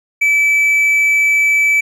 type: tone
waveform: triangle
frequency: 2307 Hz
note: D7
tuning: 31 cents flat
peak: -8 dBFS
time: 0.21-1.81 s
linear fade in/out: 10 ms
effects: none